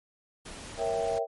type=noise; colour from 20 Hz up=pink; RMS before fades=-43 dBFS; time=0.45-1.19 s; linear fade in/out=10 ms
type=chord; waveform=sine; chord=A# diminished seventh; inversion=none; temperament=equal; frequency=466.2 / 554.4 / 659.3 / 784 Hz; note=A#4 / C#5 / E5 / G5; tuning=0 / 0 / 0 / 0 cents; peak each=-31 / -35 / -30 / -34 dBFS; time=0.77-1.27 s; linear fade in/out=50 ms
effects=MP3 48 kbps